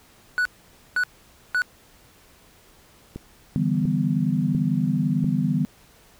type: tone bursts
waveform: triangle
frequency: 1477 Hz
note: F#6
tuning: 3 cents flat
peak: -17 dBFS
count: 3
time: 0.38-1.619 s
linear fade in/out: 0 ms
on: 73 ms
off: 510 ms
type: click train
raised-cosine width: 3 ms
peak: -20 dBFS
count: 4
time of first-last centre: 3.16-5.243 s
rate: 1.44 Hz
type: chord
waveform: sine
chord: E minor seventh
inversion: third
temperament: equal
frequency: 146.83 / 164.81 / 196 / 246.9 Hz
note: D3 / E3 / G3 / B3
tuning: 0 / 0 / 0 / 0 cents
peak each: -25 dBFS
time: 3.56-5.65 s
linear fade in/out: 0 ms
effects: pink hiss -54 dBFS RMS until 6.19 s